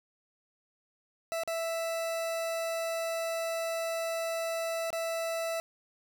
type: tone with dropouts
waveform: 40% pulse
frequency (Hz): 660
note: E5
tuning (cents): +2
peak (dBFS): -30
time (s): 1.32-5.6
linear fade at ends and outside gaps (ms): 0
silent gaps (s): 1.435-1.476 / 4.904-4.929
effects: none